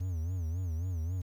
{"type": "tone with vibrato", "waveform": "triangle", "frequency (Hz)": 85.9, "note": "F2", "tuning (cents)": -28, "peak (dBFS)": -29, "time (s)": [0, 1.22], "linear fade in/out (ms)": 10, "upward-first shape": "sine", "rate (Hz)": 3.7, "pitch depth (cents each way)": 150, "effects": ["10-bit"]}